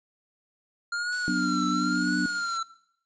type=tone with vibrato; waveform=square; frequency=1396.9 Hz; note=F6; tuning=in tune; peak=-28 dBFS; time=0.92-2.63 s; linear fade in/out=5 ms; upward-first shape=triangle; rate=1 Hz; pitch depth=97 cents each way
type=noise; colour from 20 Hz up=blue; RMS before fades=-41 dBFS; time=1.12-2.58 s; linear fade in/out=5 ms
type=chord; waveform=sine; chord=B minor; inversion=second; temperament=just; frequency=185.21 / 246.9 / 296.3 Hz; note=F#3 / B3 / D4; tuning=+2 / 0 / +15 cents; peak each=-29 / -29 / -28 dBFS; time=1.28-2.26 s; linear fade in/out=0 ms
effects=noise-tail reverb RT60 0.7 s tail -19 dB re dry + resampled to 16000 Hz